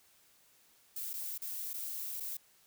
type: noise with dropouts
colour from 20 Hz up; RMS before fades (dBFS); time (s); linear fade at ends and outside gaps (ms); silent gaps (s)
violet; -40; 0.96-2.37; 5; 1.133-1.137 / 1.379-1.418 / 1.733-1.739 / 2.2-2.204
effects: white hiss -66 dBFS RMS until 2.66 s